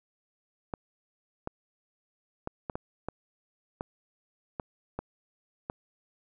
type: clicks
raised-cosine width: 1 ms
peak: -19 dBFS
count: 10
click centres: 0.738 / 1.474 / 2.474 / 2.698 / 2.755 / 3.086 / 3.809 / 4.598 / 4.99 / 5.699 s
effects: none